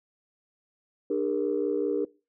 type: tone cluster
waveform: sine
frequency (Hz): 299.3 / 404.4 / 469.5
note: D4 / G#4 / A#4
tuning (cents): +33 / -46 / +12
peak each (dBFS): -29 / -28 / -28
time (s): 1.1-2.05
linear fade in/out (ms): 5
effects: noise-tail reverb RT60 0.3 s tail -22 dB re dry + tanh soft clip ceiling -16 dBFS